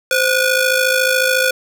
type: ring-modulated tone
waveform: sawtooth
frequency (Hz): 984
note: B5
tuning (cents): -7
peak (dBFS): -6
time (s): 0.11-1.51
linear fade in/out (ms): 2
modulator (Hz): 465
effects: none